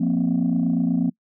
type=chord; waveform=sine; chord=F suspended fourth; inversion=none; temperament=equal; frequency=174.61 / 233.1 / 261.6 Hz; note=F3 / Bb3 / C4; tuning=0 / 0 / 0 cents; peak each=-21 dBFS; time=0-1.1 s; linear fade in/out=10 ms; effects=noise-tail reverb RT60 0.1 s tail -25 dB re dry + tanh soft clip ceiling -13 dBFS